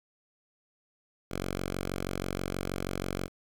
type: tone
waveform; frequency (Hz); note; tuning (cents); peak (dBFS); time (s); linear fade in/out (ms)
5% pulse; 46.25; F#1; 0; -21; 1.29-3.29; 50
effects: 9-bit